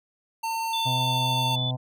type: tone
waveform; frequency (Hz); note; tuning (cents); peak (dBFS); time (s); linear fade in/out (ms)
square; 904; A5; +47; -27; 0.43-1.56; 10
type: tone with pitch glide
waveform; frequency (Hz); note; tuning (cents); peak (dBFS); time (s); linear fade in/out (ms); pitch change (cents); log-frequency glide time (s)
sine; 3520 to 3488; A7 to A7; 0 to -16; -27; 0.73-1.71; 5; -16; 1.03-1.57
type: harmonic tone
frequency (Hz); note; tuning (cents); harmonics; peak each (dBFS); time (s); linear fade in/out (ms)
127.2; C3; -48; 1 / 2 / 4 / 5 / 6 / 7 / 8; -26 / -37 / -43 / -39 / -41 / -43 / -49; 0.85-1.77; 20
effects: none